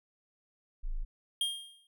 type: tone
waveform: sine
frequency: 26.81 Hz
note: A0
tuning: 44 cents flat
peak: -31 dBFS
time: 0.83-1.05 s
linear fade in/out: 20 ms
type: tone with exponential decay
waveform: square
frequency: 3221 Hz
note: G7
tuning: 46 cents sharp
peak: -27 dBFS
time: 1.41-1.87 s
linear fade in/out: 2 ms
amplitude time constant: 98 ms
effects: none